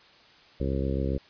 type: harmonic tone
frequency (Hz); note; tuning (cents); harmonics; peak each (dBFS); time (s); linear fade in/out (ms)
67.4; C#2; -48; 1 / 2 / 3 / 4 / 5 / 6 / 7 / 8; -29 / -32 / -34 / -35 / -36 / -37 / -37 / -38; 0.6-1.18; 5
effects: white hiss -55 dBFS RMS until 1.29 s + resampled to 11025 Hz